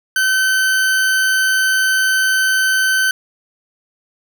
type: tone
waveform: 40% pulse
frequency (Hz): 1532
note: G6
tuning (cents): -40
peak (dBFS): -12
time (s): 0.16-3.11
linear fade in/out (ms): 2
effects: none